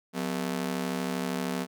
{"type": "ring-modulated tone", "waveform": "sawtooth", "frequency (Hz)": 217.2, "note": "A3", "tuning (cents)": -22, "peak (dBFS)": -22, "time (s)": [0.13, 1.67], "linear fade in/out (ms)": 50, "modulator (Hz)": 36.4, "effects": []}